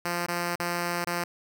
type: tone with dropouts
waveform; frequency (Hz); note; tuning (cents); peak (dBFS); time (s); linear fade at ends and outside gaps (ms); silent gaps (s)
5% pulse; 173.8; F3; -8; -16; 0.05-1.24; 5; 0.264-0.283 / 0.557-0.597 / 1.046-1.069
effects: none